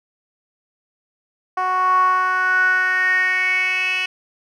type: tone with band-pass filter sweep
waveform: 10% pulse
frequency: 370 Hz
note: F#4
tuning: in tune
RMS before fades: -18 dBFS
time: 1.57-4.06 s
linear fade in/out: 5 ms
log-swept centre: 920 to 2800 Hz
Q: 6.9
effects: none